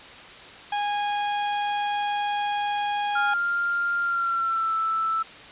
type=tone; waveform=40% pulse; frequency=823 Hz; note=G#5; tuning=16 cents flat; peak=-23 dBFS; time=0.72-3.34 s; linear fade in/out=5 ms
type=tone with pitch glide; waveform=sine; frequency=1396.9 to 1321.5 Hz; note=F6 to E6; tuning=0 to +4 cents; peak=-22 dBFS; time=3.15-5.23 s; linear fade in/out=10 ms; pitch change=-96 cents; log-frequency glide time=4.01-4.73 s
effects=white hiss -43 dBFS RMS until 5.51 s + resampled to 8000 Hz